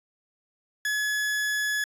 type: tone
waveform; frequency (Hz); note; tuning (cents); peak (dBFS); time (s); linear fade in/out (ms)
40% pulse; 1700; G#6; +40; -24; 0.85-1.84; 2
effects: resampled to 32000 Hz